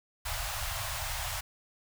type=band-stop noise; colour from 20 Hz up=pink; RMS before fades=-35 dBFS; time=0.25-1.41 s; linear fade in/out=10 ms; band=120 to 630 Hz; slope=48 dB/octave; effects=none